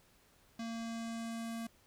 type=tone with low-pass filter sweep; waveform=square; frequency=228.8 Hz; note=A#3; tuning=32 cents flat; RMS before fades=-41 dBFS; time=0.59-1.67 s; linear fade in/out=5 ms; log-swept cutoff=5700 to 12000 Hz; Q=1.5; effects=pink hiss -67 dBFS RMS until 1.86 s